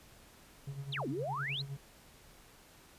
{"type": "tone with tremolo", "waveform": "triangle", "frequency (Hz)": 138.59, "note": "C#3", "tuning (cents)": 0, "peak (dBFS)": -35, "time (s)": [0.67, 1.77], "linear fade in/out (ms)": 5, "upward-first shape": "sine", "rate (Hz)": 9.7, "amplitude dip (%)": 70}
{"type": "exponential two-way sweep", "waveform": "sine", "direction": "down then up", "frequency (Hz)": [4435, 238.7, 4345], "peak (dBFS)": -35, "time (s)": [0.92, 1.62], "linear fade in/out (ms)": 10, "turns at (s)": 1.08}
{"effects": ["pink hiss -59 dBFS RMS until 2.98 s", "resampled to 32000 Hz"]}